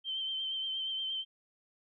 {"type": "tone with vibrato", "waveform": "sine", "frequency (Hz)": 3115, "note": "G7", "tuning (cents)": -12, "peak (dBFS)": -33, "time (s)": [0.04, 1.25], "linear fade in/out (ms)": 50, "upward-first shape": "sine", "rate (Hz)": 8.5, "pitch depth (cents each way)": 27, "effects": []}